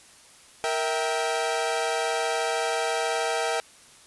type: chord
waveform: sawtooth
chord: E diminished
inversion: second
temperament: equal with one note detuned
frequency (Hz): 466.2 / 650.2 / 784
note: Bb4 / E5 / G5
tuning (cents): 0 / -24 / 0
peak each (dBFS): -25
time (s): 0.64-3.6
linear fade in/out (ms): 0
effects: white hiss -52 dBFS RMS until 4.06 s + resampled to 24000 Hz